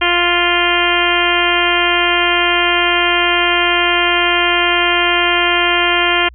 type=harmonic tone; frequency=349.4 Hz; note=F4; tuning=1 cent sharp; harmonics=1 / 2 / 3 / 4 / 5 / 6 / 7 / 8 / 9; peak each=-20 / -20 / -20 / -20 / -20 / -20 / -20 / -20 / -20 dBFS; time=0.01-6.29 s; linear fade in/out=10 ms; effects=added 60 Hz sine -36 dBFS peak until 6.34 s